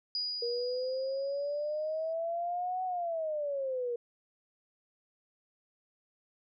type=tone with exponential decay; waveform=sine; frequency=4906 Hz; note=D#8; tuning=25 cents flat; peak=-30 dBFS; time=0.15-2.13 s; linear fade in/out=1 ms; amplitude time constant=430 ms
type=exponential two-way sweep; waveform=sine; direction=up then down; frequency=470.7 to 748 to 470.7 Hz; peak=-31 dBFS; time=0.42-3.96 s; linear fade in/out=5 ms; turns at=2.84 s
effects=none